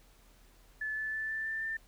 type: tone with pitch steps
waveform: sine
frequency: 1733 / 1744 / 1755.2 / 1766.4 / 1777.6 / 1788.9 Hz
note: A6 / A6 / A6 / A6 / A6 / A6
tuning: -27 / -16 / -5 / +6 / +17 / +28 cents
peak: -33 dBFS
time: 0.81-1.77 s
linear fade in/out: 5 ms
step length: 160 ms
effects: added 40 Hz sine -60 dBFS peak until 1.87 s + pink hiss -64 dBFS RMS until 1.87 s